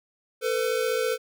square tone pair together, 447.9 / 502.8 Hz, A4 / B4, +31 / +31 cents, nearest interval major second, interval 200 cents, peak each -27 dBFS, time 0.41-1.18 s, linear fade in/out 50 ms, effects none

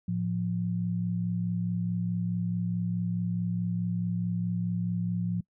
sine tone pair together, 111 / 175.69 Hz, A2 / F3, +16 / +11 cents, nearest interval minor sixth, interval 795 cents, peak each -32 / -28 dBFS, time 0.08-5.41 s, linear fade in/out 5 ms, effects noise-tail reverb RT60 0.1 s tail -25 dB re dry

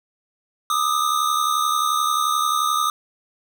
square tone pair together, 1200 / 1271.4 Hz, D6 / D#6, +37 / +37 cents, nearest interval minor second, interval 100 cents, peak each -21 / -23 dBFS, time 0.7-2.9 s, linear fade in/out 2 ms, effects none

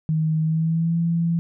sine tone with pitch glide, 157.6 to 167.94 Hz, D#3 to E3, +23 to +33 cents, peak -18 dBFS, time 0.09-1.39 s, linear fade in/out 0 ms, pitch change +110 cents, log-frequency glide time 0.42-0.97 s, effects none

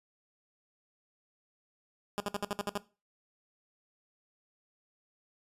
10% pulse tone bursts, 204 Hz, G#3, 31 cents flat, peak -23 dBFS, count 8, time 2.18-2.775 s, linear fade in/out 0 ms, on 21 ms, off 61 ms, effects noise-tail reverb RT60 0.3 s tail -18 dB re dry + resampled to 32000 Hz

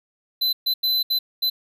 square tone bursts at uneven times, 4029 Hz, B7, 34 cents sharp, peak -19 dBFS, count 5, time 0.41-0.53 / 0.66-0.74 / 0.83-1.03 / 1.1-1.19 / 1.42-1.5 s, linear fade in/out 10 ms, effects none

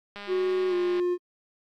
click train, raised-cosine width 0.3 ms, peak -24 dBFS, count 171, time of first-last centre 0.16-0.997 s, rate 203 Hz
triangle tone with pitch glide, 370 to 355.5 Hz, F#4 to F4, 0 to +31 cents, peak -21 dBFS, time 0.27-1.18 s, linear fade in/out 50 ms, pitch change -69 cents, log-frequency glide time 0.69-0.74 s
effects AAC 64 kbps

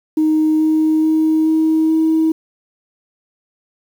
sine tone with pitch steps, 311.4 / 313.4 / 315.4 / 317.4 / 319.4 Hz, D#4 / D#4 / D#4 / D#4 / D#4, +2 / +13 / +24 / +35 / +45 cents, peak -10 dBFS, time 0.17-2.32 s, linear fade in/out 5 ms, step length 430 ms, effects tanh soft clip ceiling -7 dBFS + 7-bit

